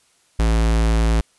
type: tone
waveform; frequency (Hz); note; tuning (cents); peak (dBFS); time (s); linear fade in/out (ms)
square; 55.6; A1; +19; -15; 0.39-1.21; 5
effects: white hiss -59 dBFS RMS until 1.38 s + resampled to 24000 Hz